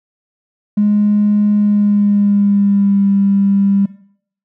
triangle tone with pitch glide, 207.7 to 198.21 Hz, G#3 to G3, 0 to +19 cents, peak -5 dBFS, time 0.77-3.86 s, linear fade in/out 10 ms, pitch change -81 cents, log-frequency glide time 1.54-3.08 s, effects noise-tail reverb RT60 0.6 s tail -22 dB re dry + tanh soft clip ceiling -7 dBFS

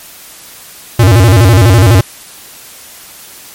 square tone with vibrato, 104.7 Hz, G#2, 15 cents sharp, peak -3 dBFS, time 0.99-2.01 s, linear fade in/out 5 ms, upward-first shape square, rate 12 Hz, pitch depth 210 cents each way, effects white hiss -33 dBFS RMS until 3.54 s + MP3 64 kbps

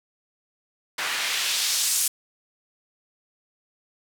white noise with band-pass filter sweep, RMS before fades -25 dBFS, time 0.98-2.08 s, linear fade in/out 5 ms, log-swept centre 1500 to 8800 Hz, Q 1, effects none

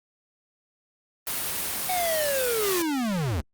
white noise, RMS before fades -29 dBFS, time 1.27-2.82 s, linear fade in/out 0 ms
square linear sweep, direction down, 751 to 68.2 Hz, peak -25 dBFS, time 1.89-3.41 s, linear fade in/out 5 ms
effects Opus 32 kbps

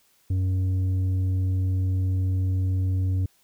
triangle tone with tanh clipping, 93.4 Hz, F#2, 17 cents sharp, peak -22 dBFS, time 0.3-3.26 s, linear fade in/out 5 ms, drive 10 dB, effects white hiss -63 dBFS RMS until 3.43 s

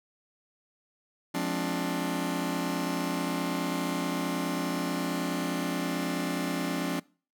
sawtooth chord, D half-diminished seventh, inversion first, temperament just, 176.2 / 211.4 / 264.3 / 293.7 Hz, F3 / Ab3 / C4 / D4, +16 / +31 / +18 / 0 cents, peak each -29 / -34 / -29 / -29 dBFS, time 1.34-7 s, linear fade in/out 10 ms, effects noise-tail reverb RT60 0.4 s tail -24 dB re dry

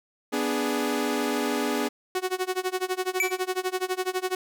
sawtooth chord, G# diminished, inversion first, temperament equal, 246.9 / 293.7 / 415.3 Hz, B3 / D4 / G#4, 0 / 0 / 0 cents, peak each -25 dBFS, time 0.32-1.89 s, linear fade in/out 20 ms
sawtooth tone with tremolo, 370 Hz, F#4, in tune, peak -19 dBFS, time 2.15-4.35 s, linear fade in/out 2 ms, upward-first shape sine, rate 12 Hz, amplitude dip 95%
square tone with exponential decay, 2310 Hz, D7, 29 cents flat, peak -19 dBFS, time 3.2-3.43 s, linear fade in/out 1 ms, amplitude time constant 49 ms
effects none

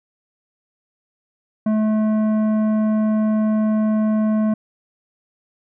sine tone with tanh clipping, 215.9 Hz, A3, 33 cents flat, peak -17 dBFS, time 1.66-4.54 s, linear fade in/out 5 ms, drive 11 dB, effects none

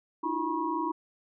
sine tone cluster, 300.7 / 328.9 / 358.2 / 965 / 1087 Hz, D4 / E4 / F4 / B5 / C#6, +41 / -4 / +44 / -40 / -34 cents, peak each -36 / -33 / -40 / -31 / -36 dBFS, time 0.23-0.92 s, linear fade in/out 10 ms, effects none

